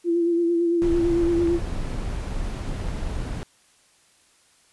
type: tone with vibrato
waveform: sine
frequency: 340.6 Hz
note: F4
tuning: 43 cents flat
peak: -18 dBFS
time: 0.04-1.6 s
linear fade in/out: 50 ms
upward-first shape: sine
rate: 8.9 Hz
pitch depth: 31 cents each way
type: noise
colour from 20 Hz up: brown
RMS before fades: -28 dBFS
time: 0.82-3.43 s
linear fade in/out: 0 ms
type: clicks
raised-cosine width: 0.5 ms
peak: -24 dBFS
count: 2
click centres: 1.474 / 2.886 s
effects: white hiss -59 dBFS RMS until 4.72 s + resampled to 24000 Hz